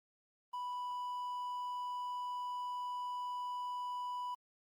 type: tone with quantisation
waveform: triangle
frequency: 987.8 Hz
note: B5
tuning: in tune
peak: -36 dBFS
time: 0.53-4.35 s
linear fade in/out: 10 ms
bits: 11
effects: Opus 32 kbps